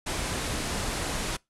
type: low-pass noise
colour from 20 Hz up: pink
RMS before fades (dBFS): -31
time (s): 0.06-1.37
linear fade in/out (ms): 10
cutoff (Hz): 11000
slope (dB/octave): 48
effects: noise-tail reverb RT60 0.2 s tail -24 dB re dry